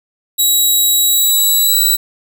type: tone with pitch glide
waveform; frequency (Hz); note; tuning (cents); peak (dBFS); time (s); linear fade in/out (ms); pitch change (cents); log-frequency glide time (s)
5% pulse; 3866 to 3947; B7 to B7; -38 to -2; -3; 0.38-1.97; 20; +36; 1-1.81
effects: none